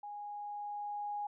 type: tone with level ramp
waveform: sine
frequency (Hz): 825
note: G#5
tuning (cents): -12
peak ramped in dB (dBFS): -42 to -35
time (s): 0.03-1.27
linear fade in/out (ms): 5
effects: none